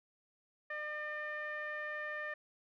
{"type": "tone with low-pass filter", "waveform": "sawtooth", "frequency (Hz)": 602, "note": "D5", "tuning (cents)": 43, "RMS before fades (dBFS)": -41, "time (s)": [0.7, 2.34], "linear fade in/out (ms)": 5, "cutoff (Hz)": 1900, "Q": 7.1, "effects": []}